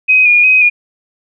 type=tone with vibrato; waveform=sine; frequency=2477 Hz; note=D#7; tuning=8 cents flat; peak=-5 dBFS; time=0.08-0.7 s; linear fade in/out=20 ms; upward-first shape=square; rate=2.8 Hz; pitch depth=30 cents each way; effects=none